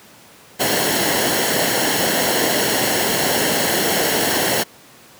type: noise with comb filter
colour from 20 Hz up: pink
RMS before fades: -18 dBFS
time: 0.59-4.64 s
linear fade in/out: 20 ms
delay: 0.82 ms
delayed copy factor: -0.6
effects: pink hiss -45 dBFS RMS until 5.19 s + high-pass 150 Hz 12 dB/octave